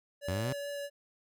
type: tone with vibrato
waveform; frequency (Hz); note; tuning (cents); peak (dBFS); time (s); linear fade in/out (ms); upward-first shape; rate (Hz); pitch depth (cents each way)
square; 571; D5; -49; -37; 0.21-0.9; 50; triangle; 4.6; 10
type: exponential sweep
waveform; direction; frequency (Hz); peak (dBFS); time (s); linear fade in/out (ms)
sawtooth; up; 86.8 to 137.7; -28; 0.28-0.53; 5
effects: none